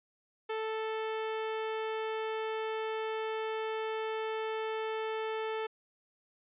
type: tone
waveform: sawtooth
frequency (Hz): 440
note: A4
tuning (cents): 0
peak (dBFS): -29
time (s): 0.49-5.67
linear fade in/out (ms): 10
effects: resampled to 8000 Hz